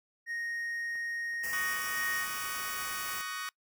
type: tone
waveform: triangle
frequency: 1864.7 Hz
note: A#6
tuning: in tune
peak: -32 dBFS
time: 0.26-2.29 s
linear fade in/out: 50 ms
type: clicks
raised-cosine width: 0.5 ms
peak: -40 / -44 dBFS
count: 2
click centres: 0.955 / 1.336 s
type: band-stop noise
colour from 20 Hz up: white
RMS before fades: -41 dBFS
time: 1.43-3.22 s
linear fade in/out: 10 ms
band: 3000 to 4700 Hz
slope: 96 dB/octave
type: chord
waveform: sawtooth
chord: D# minor seventh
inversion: third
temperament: just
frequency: 1120.1 / 1244.5 / 1493.4 / 1866.8 Hz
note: C#6 / D#6 / F#6 / A#6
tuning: +18 / 0 / +16 / +2 cents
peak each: -38 dBFS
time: 1.53-3.49 s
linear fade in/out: 0 ms
effects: noise-tail reverb RT60 0.1 s tail -24 dB re dry